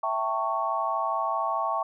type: chord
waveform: sine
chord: A dominant seventh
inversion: second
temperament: equal with one note detuned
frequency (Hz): 659.3 / 784 / 896.9 / 1108.7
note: E5 / G5 / A5 / C#6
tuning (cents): 0 / 0 / +33 / 0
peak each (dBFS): -31 / -32 / -31 / -28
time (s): 0.03-1.83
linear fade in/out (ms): 5
effects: none